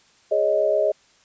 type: chord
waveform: sine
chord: Ab suspended fourth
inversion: none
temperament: equal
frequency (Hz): 415.3 / 554.4 / 622.3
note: Ab4 / Db5 / Eb5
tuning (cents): 0 / 0 / 0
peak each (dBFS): -24 / -23 / -19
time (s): 0.31-0.92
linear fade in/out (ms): 10
effects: white hiss -57 dBFS RMS until 1.24 s + resampled to 16000 Hz